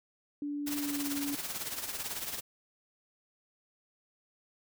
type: tone with pitch glide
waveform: sine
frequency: 290.1 to 284.1 Hz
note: D4 to C#4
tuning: -21 to +43 cents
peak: -33 dBFS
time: 0.42-1.35 s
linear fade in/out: 2 ms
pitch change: -36 cents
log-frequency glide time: 0.77-1.08 s
type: noise with tremolo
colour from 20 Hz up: white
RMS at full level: -35 dBFS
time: 0.66-2.41 s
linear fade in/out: 20 ms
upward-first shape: triangle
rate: 18 Hz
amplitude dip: 70%
effects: none